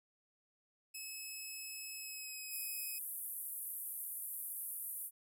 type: tone with pitch glide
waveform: 10% pulse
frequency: 2583 to 2540 Hz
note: E7 to D#7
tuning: -36 to +35 cents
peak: -36 dBFS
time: 0.94-2.99 s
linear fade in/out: 10 ms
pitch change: -29 cents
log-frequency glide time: 1.94-2.41 s
type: band-pass noise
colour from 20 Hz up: white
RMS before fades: -44 dBFS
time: 2.49-5.11 s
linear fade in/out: 50 ms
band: 10000 to 14000 Hz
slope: 48 dB/octave
effects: none